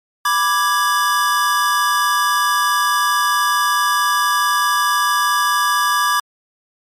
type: chord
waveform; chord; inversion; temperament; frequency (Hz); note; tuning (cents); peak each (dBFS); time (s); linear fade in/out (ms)
square; G# diminished; first; equal; 987.8 / 1174.7 / 1661.2; B5 / D6 / G#6; 0 / 0 / 0; -22 / -17 / -20; 0.25-6.2; 5
effects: MP3 64 kbps